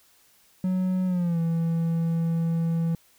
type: tone with pitch glide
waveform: triangle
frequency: 185 to 165.77 Hz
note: F#3 to E3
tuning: 0 to +10 cents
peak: -20 dBFS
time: 0.64-2.95 s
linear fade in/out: 2 ms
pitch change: -190 cents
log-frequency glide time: 1.06-1.39 s
effects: white hiss -60 dBFS RMS until 3.18 s